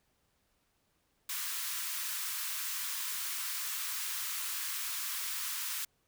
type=high-pass noise; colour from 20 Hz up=white; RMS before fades=-37 dBFS; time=1.29-5.85 s; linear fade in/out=5 ms; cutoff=1000 Hz; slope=48 dB/octave; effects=pink hiss -75 dBFS RMS until 6.07 s